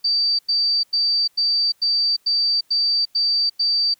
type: tone bursts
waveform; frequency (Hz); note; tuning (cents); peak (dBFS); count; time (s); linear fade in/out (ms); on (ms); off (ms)
sine; 4641; D8; -21; -16; 9; 0.04-3.942; 10; 350; 94
effects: white hiss -61 dBFS RMS until 3.99 s